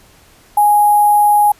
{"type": "tone with sample-and-hold", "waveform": "sine", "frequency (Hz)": 830.6, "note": "G#5", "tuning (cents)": 0, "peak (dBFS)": -7, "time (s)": [0.57, 1.52], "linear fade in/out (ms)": 5, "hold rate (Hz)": 11025, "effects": ["pink hiss -47 dBFS RMS until 1.59 s", "resampled to 32000 Hz"]}